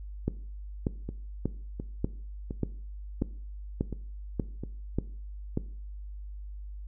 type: two click trains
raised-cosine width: 3 ms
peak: -14 / -22 dBFS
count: 10 / 6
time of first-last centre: 0.28-5.574 / 1.09-4.636 s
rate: 1.7 / 1.41 Hz
effects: noise-tail reverb RT60 0.5 s tail -18 dB re dry + added 50 Hz sine -38 dBFS peak until 6.87 s